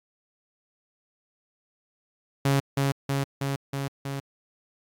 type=tone with echo; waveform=sawtooth; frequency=138.3 Hz; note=C#3; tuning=4 cents flat; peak=-16 dBFS; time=2.45-2.6 s; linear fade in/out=5 ms; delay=320 ms; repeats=5; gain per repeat=-2 dB; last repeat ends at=4.2 s; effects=AAC 64 kbps